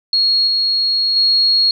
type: tone with level steps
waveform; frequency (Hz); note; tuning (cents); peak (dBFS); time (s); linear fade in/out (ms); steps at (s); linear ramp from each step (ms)
sine; 4302; C8; +47; -11 / -13 / -10; 0.13-1.71; 2; 0.47 / 1.16; 5
effects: none